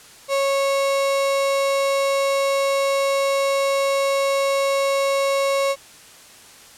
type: tone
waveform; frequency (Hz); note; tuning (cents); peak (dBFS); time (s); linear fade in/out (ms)
35% pulse; 550; C#5; -14; -16; 0.28-5.76; 50
effects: white hiss -45 dBFS RMS until 6.77 s + low-pass 10000 Hz 12 dB/octave